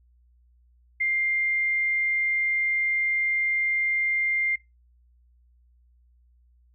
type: tone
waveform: sine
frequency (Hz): 2100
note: C7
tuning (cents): +6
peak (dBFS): -22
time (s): 1-4.56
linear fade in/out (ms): 10
effects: noise-tail reverb RT60 0.2 s tail -21 dB re dry + added 60 Hz sine -57 dBFS peak until 6.74 s